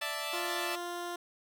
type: chord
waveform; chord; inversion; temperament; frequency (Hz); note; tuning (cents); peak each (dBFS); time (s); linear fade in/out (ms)
10% pulse; D suspended second; none; equal; 587.3 / 659.3 / 880; D5 / E5 / A5; 0 / 0 / 0; -30 / -30 / -31; 0.01-0.76; 10
type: tone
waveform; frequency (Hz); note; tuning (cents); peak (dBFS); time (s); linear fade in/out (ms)
15% pulse; 349.2; F4; 0; -30; 0.33-1.16; 5
effects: none